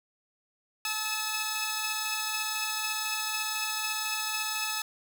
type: tone cluster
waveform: 10% pulse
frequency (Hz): 866 / 1290 / 2594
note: A5 / E6 / E7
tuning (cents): -28 / -38 / -28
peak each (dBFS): -26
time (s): 0.85-4.82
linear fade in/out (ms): 2
effects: none